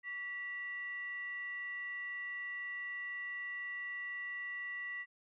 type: tone with frequency modulation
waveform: sine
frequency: 1954 Hz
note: B6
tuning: 19 cents flat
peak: -39 dBFS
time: 0.03-5.06 s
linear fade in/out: 50 ms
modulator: 814 Hz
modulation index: 0.29
effects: none